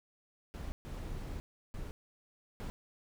brown noise bursts at uneven times, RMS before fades -41 dBFS, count 4, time 0.54-0.72 / 0.85-1.4 / 1.74-1.91 / 2.6-2.7 s, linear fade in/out 0 ms, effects none

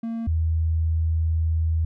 triangle / sine tone pair in turn, 228.6 / 80.82 Hz, A#3 / E2, -34 / -34 cents, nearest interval octave + tritone, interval 1800 cents, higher first, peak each -24 / -19 dBFS, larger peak second, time 0.03-0.27 / 0.27-1.85 s, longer second, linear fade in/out 5 ms, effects none

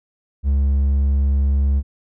sine tone with hard clipping, 69.3 Hz, C#2, in tune, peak -15 dBFS, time 0.43-1.83 s, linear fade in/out 50 ms, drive 3 dB, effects none

